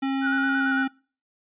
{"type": "tone with pitch glide", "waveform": "square", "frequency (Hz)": [270.2, 266.9], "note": ["C#4", "C4"], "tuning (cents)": [-44, 35], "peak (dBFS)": -24, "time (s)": [0.02, 0.88], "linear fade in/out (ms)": 10, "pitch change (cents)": -21, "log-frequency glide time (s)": [0.58, 0.76]}
{"type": "tone with vibrato", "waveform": "sine", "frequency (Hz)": 1461, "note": "F#6", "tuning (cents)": -22, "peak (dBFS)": -23, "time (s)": [0.21, 0.87], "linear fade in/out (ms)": 50, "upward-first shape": "square", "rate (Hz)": 8.9, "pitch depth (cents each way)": 35}
{"effects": ["noise-tail reverb RT60 0.4 s tail -25 dB re dry", "resampled to 8000 Hz"]}